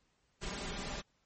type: noise with comb filter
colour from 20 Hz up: pink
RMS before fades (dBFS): -40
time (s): 0.41-1.02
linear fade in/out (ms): 20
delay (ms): 5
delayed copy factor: +0.6
effects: pink hiss -75 dBFS RMS until 1.25 s + MP3 32 kbps